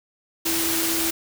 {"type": "tone in noise", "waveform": "sine", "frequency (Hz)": 329.6, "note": "E4", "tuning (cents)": 0, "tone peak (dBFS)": -27, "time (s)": [0.45, 1.11], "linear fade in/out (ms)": 10, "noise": "white", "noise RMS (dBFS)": -24, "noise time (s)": [0.45, 1.11], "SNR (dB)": -6, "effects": []}